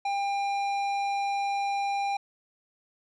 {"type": "tone with tanh clipping", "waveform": "sine", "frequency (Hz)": 799, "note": "G5", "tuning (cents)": 33, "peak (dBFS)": -28, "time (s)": [0.05, 2.17], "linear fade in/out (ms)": 5, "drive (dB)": 13, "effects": []}